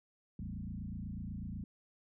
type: tone with frequency modulation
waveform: sine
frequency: 136.1 Hz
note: C#3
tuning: 31 cents flat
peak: -39 dBFS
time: 0.39-1.64 s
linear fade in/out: 2 ms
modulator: 28.1 Hz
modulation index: 3.2
effects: none